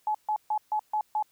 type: tone bursts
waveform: sine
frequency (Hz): 853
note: G#5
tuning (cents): +46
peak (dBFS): -24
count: 6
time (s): 0.07-1.226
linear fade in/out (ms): 2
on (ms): 76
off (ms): 140
effects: white hiss -67 dBFS RMS until 1.31 s